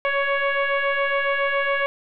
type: tone with frequency modulation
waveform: sine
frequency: 554.4 Hz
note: C#5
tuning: in tune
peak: -19 dBFS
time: 0.05-1.86 s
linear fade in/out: 0 ms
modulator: 558 Hz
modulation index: 3.4
effects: none

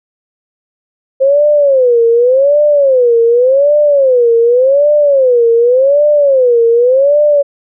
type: tone with vibrato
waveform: sine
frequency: 524 Hz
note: C5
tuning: 2 cents sharp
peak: -5 dBFS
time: 1.2-7.43 s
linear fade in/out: 20 ms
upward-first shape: sine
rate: 0.87 Hz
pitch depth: 220 cents each way
effects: none

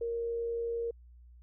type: tone with amplitude modulation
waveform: sine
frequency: 466.2 Hz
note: A#4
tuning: in tune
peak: -30 dBFS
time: 0.01-0.91 s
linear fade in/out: 5 ms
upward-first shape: sine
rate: 91.3 Hz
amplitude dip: 25%
effects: added 60 Hz sine -52 dBFS peak until 1.42 s

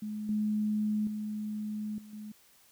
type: tone with level steps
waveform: sine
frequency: 212.1 Hz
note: G#3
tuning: 37 cents sharp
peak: -34 / -27 / -33 / -47 / -40 dBFS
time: 0.02-2.32 s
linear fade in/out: 5 ms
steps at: 0.29 / 1.07 / 1.98 / 2.13 s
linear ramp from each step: 2 ms
effects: white hiss -62 dBFS RMS until 2.71 s

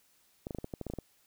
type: clicks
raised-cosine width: 2 ms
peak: -24 dBFS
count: 11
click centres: 0.469 / 0.508 / 0.548 / 0.586 / 0.644 / 0.738 / 0.813 / 0.867 / 0.9 / 0.937 / 0.987 s
effects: white hiss -68 dBFS RMS until 1.26 s

